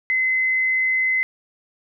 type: tone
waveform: sine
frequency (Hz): 2046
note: C7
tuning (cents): -39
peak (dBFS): -17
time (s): 0.1-1.23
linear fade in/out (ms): 0
effects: none